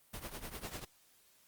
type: noise with tremolo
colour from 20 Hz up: pink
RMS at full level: -41 dBFS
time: 0.13-0.85 s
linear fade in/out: 10 ms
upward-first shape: triangle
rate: 10 Hz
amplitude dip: 85%
effects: white hiss -67 dBFS RMS until 1.47 s + Opus 32 kbps